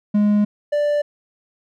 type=tone pair in turn; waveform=triangle; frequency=207.7 / 587.5 Hz; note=G#3 / D5; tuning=0 / +1 cents; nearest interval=octave + tritone; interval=1801 cents; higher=second; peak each=-11 / -14 dBFS; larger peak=first; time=0.14-0.45 / 0.72-1.02 s; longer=first; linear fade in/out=10 ms; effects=none